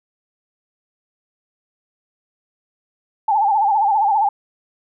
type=tone with vibrato; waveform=sine; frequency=836 Hz; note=G#5; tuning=11 cents sharp; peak=-13 dBFS; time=3.28-4.29 s; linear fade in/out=5 ms; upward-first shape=sine; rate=15 Hz; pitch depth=110 cents each way; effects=none